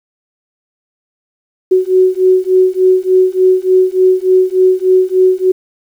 sine beating tone pair, 370.3 / 373.7 Hz, F#4 / F#4, +1 / +17 cents, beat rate 3.4 Hz, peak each -10 dBFS, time 1.71-5.52 s, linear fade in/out 10 ms, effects 7-bit

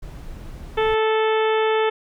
brown noise, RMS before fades -35 dBFS, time 0.02-0.95 s, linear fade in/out 10 ms
harmonic tone, 438.3 Hz, A4, 7 cents flat, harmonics 1 / 2 / 3 / 4 / 5 / 6 / 7 / 8, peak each -18 / -24 / -28 / -30 / -32 / -34 / -35 / -36 dBFS, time 0.77-1.9 s, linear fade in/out 10 ms
effects none

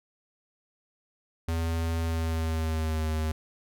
square tone with pitch glide, 82.41 to 78.46 Hz, E2 to D#2, 0 to +15 cents, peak -27 dBFS, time 1.48-3.32 s, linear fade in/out 5 ms, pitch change -85 cents, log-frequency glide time 2.03-3.07 s, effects none

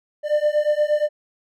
triangle beating tone pair, 594 / 602.5 Hz, D5 / D5, +20 / +44 cents, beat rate 8.5 Hz, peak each -18 dBFS, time 0.23-1.09 s, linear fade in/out 50 ms, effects none

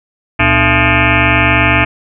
sine tone with frequency modulation, 1233 Hz, D#6, 16 cents flat, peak -7 dBFS, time 0.39-1.85 s, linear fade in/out 10 ms, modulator 186 Hz, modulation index 7.6, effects none

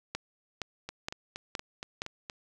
two click trains, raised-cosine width 0.2 ms, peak -21 / -16 dBFS, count 7 / 5, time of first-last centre 0.89-2.298 / 0.15-2.019 s, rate 4.26 / 2.14 Hz, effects none

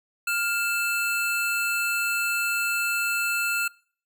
square tone pair together, 1404 / 2650 Hz, F6 / E7, +9 / +9 cents, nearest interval major seventh, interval 1100 cents, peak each -27 dBFS, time 0.27-3.68 s, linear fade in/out 5 ms, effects noise-tail reverb RT60 0.5 s tail -24 dB re dry

